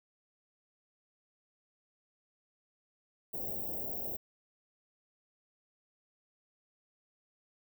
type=band-stop noise; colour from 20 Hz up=white; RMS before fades=-38 dBFS; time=3.33-4.17 s; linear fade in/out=10 ms; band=750 to 16000 Hz; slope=48 dB/octave; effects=none